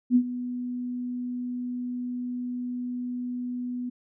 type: tone with ADSR envelope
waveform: sine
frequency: 246.9 Hz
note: B3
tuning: in tune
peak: -14 dBFS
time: 0.1-3.9 s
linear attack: 56 ms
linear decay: 71 ms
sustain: -15 dB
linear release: 13 ms
effects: none